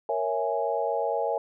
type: chord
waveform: sine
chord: A# half-diminished seventh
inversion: none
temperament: equal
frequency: 466.2 / 554.4 / 659.3 / 830.6 Hz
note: A#4 / C#5 / E5 / G#5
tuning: 0 / 0 / 0 / 0 cents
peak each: -30 dBFS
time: 0.09-1.38 s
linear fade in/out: 2 ms
effects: none